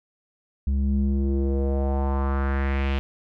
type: tone with low-pass filter sweep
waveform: square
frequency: 68.3 Hz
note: C#2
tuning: 25 cents flat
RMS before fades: -23 dBFS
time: 0.67-2.99 s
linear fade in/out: 0 ms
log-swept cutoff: 140 to 3000 Hz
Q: 2.7
effects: none